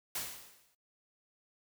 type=noise with exponential decay; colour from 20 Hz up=white; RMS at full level=-35 dBFS; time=0.15-0.75 s; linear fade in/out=5 ms; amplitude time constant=130 ms; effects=noise-tail reverb RT60 0.1 s tail -20 dB re dry